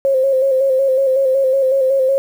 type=tone with vibrato; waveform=sine; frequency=533 Hz; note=C5; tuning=32 cents sharp; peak=-11 dBFS; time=0.05-2.18 s; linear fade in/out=0 ms; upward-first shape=square; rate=5.4 Hz; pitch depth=38 cents each way; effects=7-bit